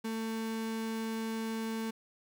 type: tone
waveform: 35% pulse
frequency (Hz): 223.5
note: A3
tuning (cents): +27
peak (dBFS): -32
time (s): 0.04-1.91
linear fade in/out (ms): 10
effects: 11-bit